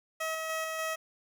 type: tone with tremolo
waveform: 15% pulse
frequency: 640 Hz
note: D#5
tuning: 49 cents sharp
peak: -25 dBFS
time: 0.2-0.96 s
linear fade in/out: 10 ms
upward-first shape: square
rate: 3.4 Hz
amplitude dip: 25%
effects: none